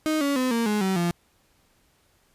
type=tone with pitch steps; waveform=35% pulse; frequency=311.1 / 282 / 255.6 / 231.7 / 210 / 190.4 / 172.59 Hz; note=D#4 / C#4 / C4 / A#3 / G#3 / F#3 / F3; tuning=0 / +30 / -40 / -10 / +19 / +50 / -20 cents; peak=-20 dBFS; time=0.06-1.11 s; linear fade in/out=0 ms; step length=150 ms; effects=pink hiss -64 dBFS RMS until 2.34 s + resampled to 32000 Hz